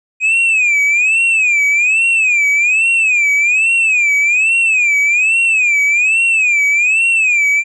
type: tone with vibrato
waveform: triangle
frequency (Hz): 2493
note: D#7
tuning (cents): +3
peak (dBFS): -8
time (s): 0.2-7.64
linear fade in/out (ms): 50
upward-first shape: sine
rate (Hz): 1.2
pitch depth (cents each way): 160
effects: resampled to 24000 Hz